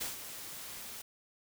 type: noise with ADSR envelope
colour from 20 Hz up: white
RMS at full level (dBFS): -36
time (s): 0-1.02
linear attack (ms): 16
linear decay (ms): 140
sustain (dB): -9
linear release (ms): 8
effects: none